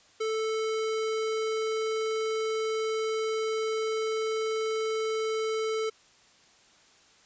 square tone, 439.8 Hz, A4, 1 cent flat, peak -28 dBFS, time 0.2-5.9 s, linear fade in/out 10 ms, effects white hiss -59 dBFS RMS until 7.25 s + resampled to 16000 Hz

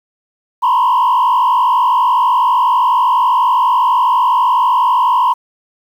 sine tone with frequency modulation, 993 Hz, B5, 9 cents sharp, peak -7 dBFS, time 0.62-5.34 s, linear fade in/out 20 ms, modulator 52.1 Hz, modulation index 1.3, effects tanh soft clip ceiling -7 dBFS + 7-bit

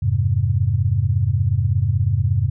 sine chord, F minor, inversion none, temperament equal with one note detuned, 87.31 / 103.83 / 132.56 Hz, F2 / Ab2 / C3, 0 / 0 / +23 cents, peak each -21 / -18 / -21 dBFS, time 0.02-2.5 s, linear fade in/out 10 ms, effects none

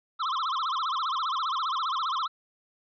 square tone with vibrato, 1174.7 Hz, D6, in tune, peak -27 dBFS, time 0.19-2.28 s, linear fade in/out 20 ms, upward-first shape sine, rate 15 Hz, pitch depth 240 cents each way, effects resampled to 11025 Hz + 11-bit

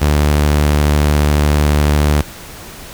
sawtooth tone, 74 Hz, D2, 14 cents sharp, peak -6 dBFS, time 0.01-2.22 s, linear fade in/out 10 ms, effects pink hiss -33 dBFS RMS until 2.93 s

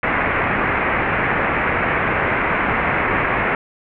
white low-pass noise, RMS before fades -19 dBFS, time 0.03-3.55 s, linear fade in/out 2 ms, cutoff 2300 Hz, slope 48 dB/octave, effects none

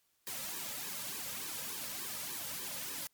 white noise with flanger, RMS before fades -41 dBFS, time 0.27-3.07 s, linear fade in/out 0 ms, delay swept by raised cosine 1.4 to 2.8 ms, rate 3.4 Hz, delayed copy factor -0.95, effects white hiss -75 dBFS RMS until 3.13 s + MP3 96 kbps

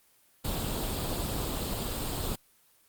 pink noise with comb filter, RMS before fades -32 dBFS, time 0.44-2.36 s, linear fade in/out 10 ms, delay 0.25 ms, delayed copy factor +0.55, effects white hiss -64 dBFS RMS until 2.88 s + Opus 24 kbps

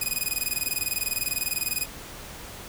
5% pulse tone with tremolo, 2492 Hz, D#7, 2 cents sharp, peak -14 dBFS, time 0.01-1.86 s, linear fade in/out 5 ms, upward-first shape square, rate 20 Hz, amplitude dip 80%, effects pink hiss -41 dBFS RMS until 2.68 s

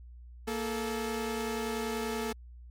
sawtooth tone pair together, 232 / 433.6 Hz, A#3 / A4, -8 / -25 cents, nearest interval major seventh, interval 1083 cents, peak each -31 / -30 dBFS, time 0.47-2.33 s, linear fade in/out 10 ms, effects added 60 Hz sine -46 dBFS peak until 2.7 s + MP3 64 kbps

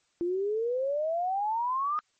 sine exponential sweep, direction up, 338.3 to 1244.5 Hz, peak -26 dBFS, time 0.21-1.99 s, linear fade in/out 0 ms, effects white hiss -71 dBFS RMS until 2.19 s + MP3 32 kbps

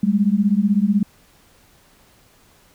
sine beating tone pair, 196 / 212 Hz, G3 / G#3, 0 / +36 cents, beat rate 16 Hz, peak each -17 dBFS, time 0.03-1.03 s, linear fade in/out 5 ms, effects pink hiss -54 dBFS RMS until 2.74 s

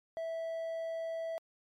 triangle tone, 656 Hz, E5, 9 cents flat, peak -33 dBFS, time 0.17-1.38 s, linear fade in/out 0 ms, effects MP3 64 kbps

